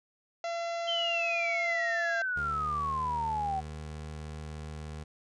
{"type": "harmonic tone", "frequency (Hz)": 679, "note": "F5", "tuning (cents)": -49, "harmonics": [1, 2, 3, 4, 5, 6, 7, 8, 9, 10], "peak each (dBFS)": [-32, -43, -44, -48, -52, -50, -54, -55, -55, -58], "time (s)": [0.44, 2.22], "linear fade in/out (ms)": 2}
{"type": "exponential sweep", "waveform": "sine", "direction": "down", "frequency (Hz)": [3158, 752], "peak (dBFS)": -29, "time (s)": [0.87, 3.61], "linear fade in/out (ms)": 20}
{"type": "tone with pitch glide", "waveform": "25% pulse", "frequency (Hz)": [73.42, 76.71], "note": ["D2", "D#2"], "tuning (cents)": [0, -24], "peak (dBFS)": -35, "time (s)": [2.36, 5.04], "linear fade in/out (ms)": 10, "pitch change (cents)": 76, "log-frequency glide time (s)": [2.58, 2.91]}
{"effects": ["resampled to 22050 Hz"]}